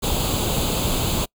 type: noise with comb filter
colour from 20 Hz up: pink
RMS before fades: -22 dBFS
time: 0.02-1.26 s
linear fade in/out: 20 ms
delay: 0.27 ms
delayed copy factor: +0.75
effects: noise-tail reverb RT60 0.1 s tail -26 dB re dry